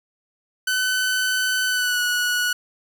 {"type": "tone with pitch glide", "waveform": "sawtooth", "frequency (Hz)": [1511, 1466.3], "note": ["F#6", "F#6"], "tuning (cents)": [36, -16], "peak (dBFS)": -16, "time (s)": [0.67, 2.53], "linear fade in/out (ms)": 5, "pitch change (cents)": -52, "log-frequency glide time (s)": [1.66, 2.01], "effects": ["8-bit"]}